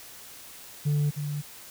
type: tone with echo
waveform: sine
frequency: 146.83 Hz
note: D3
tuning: in tune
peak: -19 dBFS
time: 0.85-1.11 s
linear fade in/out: 20 ms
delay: 310 ms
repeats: 1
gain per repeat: -9 dB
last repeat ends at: 1.42 s
effects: tanh soft clip ceiling -21 dBFS + white hiss -46 dBFS RMS until 1.7 s